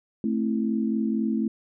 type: chord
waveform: sine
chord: A minor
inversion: none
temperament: just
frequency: 220 / 264 / 330 Hz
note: A3 / C4 / E4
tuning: 0 / +16 / +2 cents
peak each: -24 / -29 / -30 dBFS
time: 0.24-1.48 s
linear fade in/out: 2 ms
effects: none